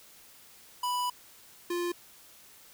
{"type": "tone pair in turn", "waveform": "square", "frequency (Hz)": [987.8, 349.2], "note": ["B5", "F4"], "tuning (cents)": [0, 0], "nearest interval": "octave + tritone", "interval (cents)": 1800, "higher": "first", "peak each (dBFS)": [-29, -30], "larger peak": "first", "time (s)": [[0.83, 1.1], [1.7, 1.92]], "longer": "first", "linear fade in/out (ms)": 5, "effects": ["white hiss -55 dBFS RMS until 2.73 s"]}